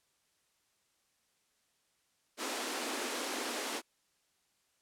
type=high-pass noise; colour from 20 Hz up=pink; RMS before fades=-37 dBFS; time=2.37-3.82 s; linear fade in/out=50 ms; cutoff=230 Hz; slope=96 dB/octave; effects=white hiss -75 dBFS RMS until 4.81 s + low-pass 10000 Hz 12 dB/octave